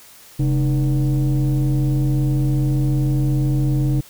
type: tone with frequency modulation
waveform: sine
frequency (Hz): 134.7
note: C#3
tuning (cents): -49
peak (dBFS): -13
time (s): 0.39-4.01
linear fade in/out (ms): 10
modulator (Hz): 172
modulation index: 0.78
effects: tanh soft clip ceiling -13 dBFS + white hiss -45 dBFS RMS until 4.09 s